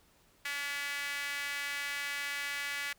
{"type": "tone with high-pass filter", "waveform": "sawtooth", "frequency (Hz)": 285.1, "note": "C#4", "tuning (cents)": 49, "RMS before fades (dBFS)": -37, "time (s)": [0.45, 2.93], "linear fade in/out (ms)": 5, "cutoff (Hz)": 1900, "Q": 2.9, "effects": ["pink hiss -66 dBFS RMS until 2.98 s"]}